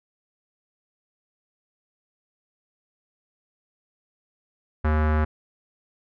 square tone with low-pass filter, 77 Hz, D#2, 17 cents flat, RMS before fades -21 dBFS, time 4.84-5.25 s, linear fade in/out 10 ms, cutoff 1500 Hz, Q 2.2, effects none

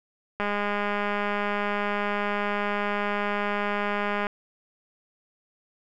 click train, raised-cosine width 0.5 ms, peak -13 dBFS, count 794, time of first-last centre 0.4-4.268 s, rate 205 Hz, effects none

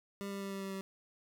25% pulse tone with pitch steps, 199.2 / 197.94 / 196.68 / 195.44 / 194.2 / 192.97 Hz, G3 / G3 / G3 / G3 / G3 / G3, +28 / +17 / +6 / -5 / -16 / -27 cents, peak -35 dBFS, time 0.21-0.81 s, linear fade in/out 0 ms, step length 100 ms, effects none

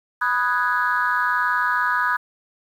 sine chord, G# minor seventh, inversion first, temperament equal, 987.8 / 1244.5 / 1480 / 1661.2 Hz, B5 / D#6 / F#6 / G#6, 0 / 0 / 0 / 0 cents, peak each -23 dBFS, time 0.21-2.17 s, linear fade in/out 10 ms, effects tanh soft clip ceiling -10 dBFS + 8-bit

